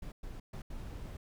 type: noise bursts at uneven times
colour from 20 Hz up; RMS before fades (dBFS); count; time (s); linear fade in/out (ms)
brown; -43; 4; 0.02-0.12 / 0.23-0.4 / 0.53-0.62 / 0.7-1.17; 5
effects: none